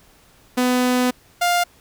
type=tone pair in turn; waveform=sawtooth; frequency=250 / 702.2 Hz; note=B3 / F5; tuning=+21 / +9 cents; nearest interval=octave + tritone; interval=1788 cents; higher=second; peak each=-12 dBFS; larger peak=neither; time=0.57-1.11 / 1.41-1.64 s; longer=first; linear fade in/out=10 ms; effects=pink hiss -53 dBFS RMS until 1.8 s